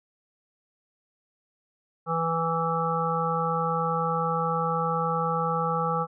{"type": "harmonic tone", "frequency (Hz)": 164.81, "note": "E3", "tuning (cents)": 0, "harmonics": [1, 3, 5, 7, 8], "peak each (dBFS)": [-30, -30, -30, -30, -30], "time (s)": [2.06, 6.07], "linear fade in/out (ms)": 50, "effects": []}